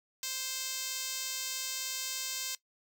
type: tone with band-pass filter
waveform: 5% pulse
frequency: 523.3 Hz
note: C5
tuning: in tune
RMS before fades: -37 dBFS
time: 0.23-2.55 s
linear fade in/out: 2 ms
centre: 10000 Hz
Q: 0.75
effects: noise-tail reverb RT60 0.1 s tail -18 dB re dry